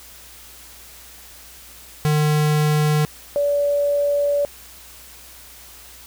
square / sine tone pair in turn, 151.2 / 574.8 Hz, D#3 / D5, -49 / -37 cents, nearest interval octave + major seventh, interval 2312 cents, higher second, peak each -16 dBFS, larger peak neither, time 2.05-3.05 / 3.36-4.45 s, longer second, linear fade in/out 0 ms, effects added 60 Hz sine -50 dBFS peak until 6.06 s + white hiss -43 dBFS RMS until 6.06 s

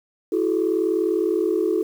sine tone cluster, 330.4 / 370.7 / 430.4 Hz, E4 / F#4 / A4, +4 / +3 / -38 cents, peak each -22 dBFS, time 0.32-1.83 s, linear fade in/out 5 ms, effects tanh soft clip ceiling -11 dBFS + 8-bit

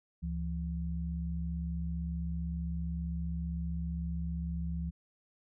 sine tone pair together, 71 / 168.87 Hz, C#2 / E3, +42 / +42 cents, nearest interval octave + minor third, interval 1500 cents, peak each -35 / -36 dBFS, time 0.22-4.91 s, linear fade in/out 20 ms, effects none

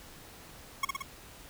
25% pulse tone with echo, 1095 Hz, C#6, 22 cents flat, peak -22 dBFS, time 0.83-0.85 s, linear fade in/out 5 ms, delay 58 ms, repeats 3, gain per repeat -3 dB, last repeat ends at 1.024 s, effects pink hiss -51 dBFS RMS until 1.49 s

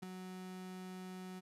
35% pulse tone with ADSR envelope, 185 Hz, F#3, in tune, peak -38 dBFS, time 0.02-1.41 s, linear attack 13 ms, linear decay 3 ms, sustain -6 dB, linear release 29 ms, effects resampled to 32000 Hz

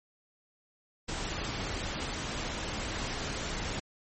pink noise, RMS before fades -35 dBFS, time 1.08-3.8 s, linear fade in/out 10 ms, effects MP3 32 kbps

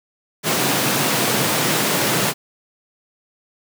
pink high-pass noise, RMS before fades -19 dBFS, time 0.43-2.34 s, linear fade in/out 50 ms, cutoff 120 Hz, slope 48 dB/octave, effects none

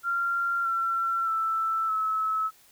sine tone with pitch steps, 1383 / 1353.8 / 1325.1 / 1297.1 Hz, F6 / E6 / E6 / E6, -17 / +46 / +9 / -28 cents, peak -24 dBFS, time 0.03-2.51 s, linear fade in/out 50 ms, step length 620 ms, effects white hiss -58 dBFS RMS until 2.71 s

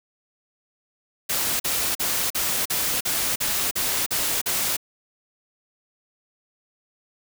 white noise bursts, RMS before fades -24 dBFS, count 10, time 1.29-4.768 s, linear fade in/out 10 ms, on 310 ms, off 42 ms, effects none

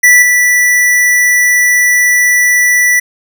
square tone with level steps, 1966 Hz, B6, 8 cents flat, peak -3 / -7 dBFS, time 0.03-3 s, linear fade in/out 10 ms, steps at 0.22 s, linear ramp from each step 5 ms, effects none

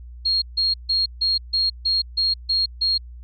sine tone bursts, 4261 Hz, C8, 31 cents sharp, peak -17 dBFS, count 9, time 0.25-2.98 s, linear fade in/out 10 ms, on 170 ms, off 150 ms, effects added 60 Hz sine -36 dBFS peak until 3.23 s

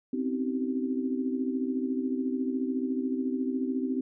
sine tone cluster, 256.8 / 270.8 / 315.9 / 384.7 Hz, C4 / C#4 / D#4 / G4, -32 / -40 / +26 / -33 cents, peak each -29 / -34 / -36 / -36 dBFS, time 0.13-4.01 s, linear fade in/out 5 ms, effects none

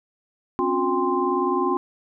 sine tone cluster, 261.6 / 281.9 / 360.3 / 801 / 1044 Hz, C4 / C#4 / F#4 / G5 / C6, 0 / +29 / -46 / +37 / -4 cents, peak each -28 / -29 / -23 / -29 / -24 dBFS, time 0.59-1.77 s, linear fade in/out 0 ms, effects none

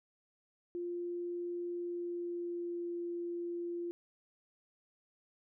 sine tone with pitch glide, 349.2 to 345.6 Hz, F4 to F4, 0 to -18 cents, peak -36 dBFS, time 0.75-3.91 s, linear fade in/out 0 ms, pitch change -18 cents, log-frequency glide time 1.7-2.98 s, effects none

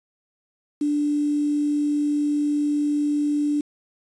sine tone with quantisation, 293.7 Hz, D4, in tune, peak -19 dBFS, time 0.81-3.61 s, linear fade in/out 5 ms, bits 7, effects resampled to 22050 Hz

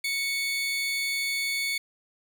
30% pulse tone pair together, 2217 / 3519 Hz, C#7 / A7, 0 / 0 cents, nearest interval minor sixth, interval 800 cents, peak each -24 / -34 dBFS, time 0.04-1.78 s, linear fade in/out 5 ms, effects none

